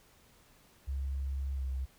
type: tone with pitch glide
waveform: sine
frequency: 68 to 65.84 Hz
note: C#2 to C2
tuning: -33 to +11 cents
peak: -32 dBFS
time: 0.87-1.86 s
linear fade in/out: 20 ms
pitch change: -56 cents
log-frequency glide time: 1.55-1.64 s
effects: pink hiss -63 dBFS RMS until 1.98 s